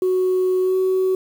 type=tone with pitch glide; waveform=sine; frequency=370 to 375.2 Hz; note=F#4 to F#4; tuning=0 to +24 cents; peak=-14 dBFS; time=0.02-1.15 s; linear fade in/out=2 ms; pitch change=+24 cents; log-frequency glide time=0.61-0.76 s; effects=tanh soft clip ceiling -13 dBFS + 7-bit